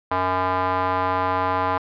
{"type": "tone with band-pass filter", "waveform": "square", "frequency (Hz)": 92.3, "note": "F#2", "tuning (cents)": -4, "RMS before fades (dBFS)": -22, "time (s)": [0.11, 1.78], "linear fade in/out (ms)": 5, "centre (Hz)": 1000, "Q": 2.8, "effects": ["resampled to 11025 Hz"]}